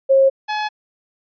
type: tone pair in turn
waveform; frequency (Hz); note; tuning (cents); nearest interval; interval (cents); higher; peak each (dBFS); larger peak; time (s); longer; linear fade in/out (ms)
sine / sawtooth; 539 / 849; C#5 / G#5; -49 / +38; minor sixth; 787; second; -9 / -16; first; 0.09-0.3 / 0.48-0.69; neither; 20
effects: resampled to 11025 Hz